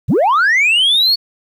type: linear sweep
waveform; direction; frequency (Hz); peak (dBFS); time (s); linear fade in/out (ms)
sine; up; 73.7 to 4469; -7; 0.08-1.16; 20
effects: tanh soft clip ceiling -8 dBFS + 8-bit